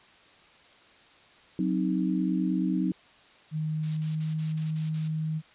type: chord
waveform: sine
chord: C diminished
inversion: second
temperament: equal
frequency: 185 / 261.6 / 311.1 Hz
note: Gb3 / C4 / Eb4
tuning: 0 / 0 / 0 cents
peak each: -27 / -30 / -29 dBFS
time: 1.59-2.92 s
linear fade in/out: 2 ms
type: tone with pitch glide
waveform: sine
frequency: 155.56 to 157 Hz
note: D#3 to D#3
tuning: 0 to +16 cents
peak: -27 dBFS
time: 3.51-5.42 s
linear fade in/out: 50 ms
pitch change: +16 cents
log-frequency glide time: 3.86-4.37 s
type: noise bursts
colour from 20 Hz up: blue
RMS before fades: -41 dBFS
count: 7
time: 3.83-5.08 s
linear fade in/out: 5 ms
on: 140 ms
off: 45 ms
effects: white hiss -56 dBFS RMS until 5.54 s + resampled to 8000 Hz